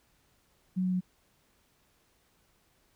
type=tone with pitch steps; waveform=sine; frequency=185 / 183.83 / 182.66 Hz; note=F#3 / F#3 / F#3; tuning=0 / -11 / -22 cents; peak=-26 dBFS; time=0.76-1.009 s; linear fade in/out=20 ms; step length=83 ms; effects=pink hiss -69 dBFS RMS until 2.95 s